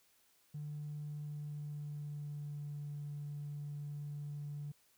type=tone with pitch glide; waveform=triangle; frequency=148.5 to 145.7 Hz; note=D3 to D3; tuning=+20 to -13 cents; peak=-37 dBFS; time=0.54-4.72 s; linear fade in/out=10 ms; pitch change=-33 cents; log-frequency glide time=1.03-2.8 s; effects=tanh soft clip ceiling -38 dBFS + white hiss -71 dBFS RMS until 4.97 s